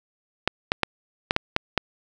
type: clicks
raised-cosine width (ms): 0.3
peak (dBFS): -3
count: 7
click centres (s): 0.476 / 0.719 / 0.833 / 1.309 / 1.364 / 1.564 / 1.777
effects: none